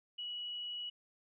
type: tone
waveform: sine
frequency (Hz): 2928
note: F#7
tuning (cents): -19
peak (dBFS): -39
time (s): 0.18-0.9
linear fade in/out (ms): 10
effects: none